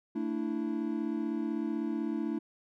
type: chord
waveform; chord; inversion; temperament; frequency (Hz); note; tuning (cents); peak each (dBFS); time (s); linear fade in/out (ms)
triangle; A suspended fourth; none; equal with one note detuned; 223.6 / 293.7 / 329.6; A3 / D4 / E4; +28 / 0 / 0; -33; 0.15-2.39; 10
effects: none